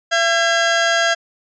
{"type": "tone pair together", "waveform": "sawtooth", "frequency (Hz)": [675, 1623.6], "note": ["E5", "G#6"], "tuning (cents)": [41, -40], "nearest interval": "octave + minor third", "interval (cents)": 1519, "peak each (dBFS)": -13, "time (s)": [0.11, 1.15], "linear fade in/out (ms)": 20, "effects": ["resampled to 16000 Hz"]}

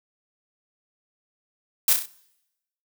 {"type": "noise with echo", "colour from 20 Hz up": "blue", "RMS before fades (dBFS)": -18, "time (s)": [1.88, 1.93], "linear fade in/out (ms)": 2, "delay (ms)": 32, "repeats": 4, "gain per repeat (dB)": -5, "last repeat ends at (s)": 2.058, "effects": ["noise-tail reverb RT60 0.9 s tail -23 dB re dry"]}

